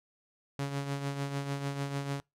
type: tone with tremolo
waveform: sawtooth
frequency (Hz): 140.1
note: C#3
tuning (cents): +19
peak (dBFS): -26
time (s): 0.59-2.2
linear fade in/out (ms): 0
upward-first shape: triangle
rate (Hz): 6.7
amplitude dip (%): 60
effects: noise-tail reverb RT60 0.2 s tail -25 dB re dry + low-pass 10000 Hz 12 dB/octave